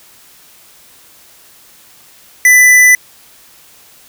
square tone, 1993 Hz, B6, 15 cents sharp, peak -4 dBFS, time 2.45-2.95 s, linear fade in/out 2 ms, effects white hiss -43 dBFS RMS until 4.08 s

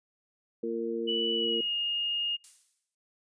harmonic tone, 115 Hz, A#2, 23 cents flat, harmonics 2 / 3 / 4, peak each -36 / -34 / -32 dBFS, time 0.63-1.61 s, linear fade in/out 5 ms
sine tone with pitch glide, 2960 to 2844 Hz, F#7 to F7, 0 to +31 cents, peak -28 dBFS, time 1.07-2.37 s, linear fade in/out 20 ms, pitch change -69 cents, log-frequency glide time 1.35-1.73 s
violet noise with exponential decay, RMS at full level -43 dBFS, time 2.44-2.95 s, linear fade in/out 1 ms, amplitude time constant 110 ms
effects noise-tail reverb RT60 0.4 s tail -23 dB re dry + resampled to 22050 Hz

